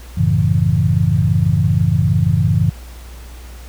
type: chord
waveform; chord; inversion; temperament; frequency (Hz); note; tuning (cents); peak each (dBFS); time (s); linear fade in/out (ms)
sine; F# minor seventh; none; equal; 92.5 / 110 / 138.59 / 164.81; F#2 / A2 / C#3 / E3; 0 / 0 / 0 / 0; -17; 0.17-2.7; 10
effects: added 60 Hz sine -32 dBFS peak until 3.68 s + pink hiss -42 dBFS RMS until 3.68 s